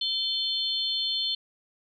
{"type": "tone cluster", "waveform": "sine", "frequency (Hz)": [3085, 3531, 4303], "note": ["G7", "A7", "C8"], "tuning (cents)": [-28, 5, 48], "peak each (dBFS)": -30, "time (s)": [0.01, 1.35], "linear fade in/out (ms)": 5, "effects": []}